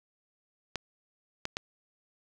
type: clicks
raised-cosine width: 0.2 ms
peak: -15 dBFS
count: 3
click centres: 0.757 / 1.454 / 1.569 s
effects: none